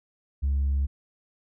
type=tone with tanh clipping; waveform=triangle; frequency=69.3 Hz; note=C#2; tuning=in tune; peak=-22 dBFS; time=0.42-0.87 s; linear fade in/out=20 ms; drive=6 dB; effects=none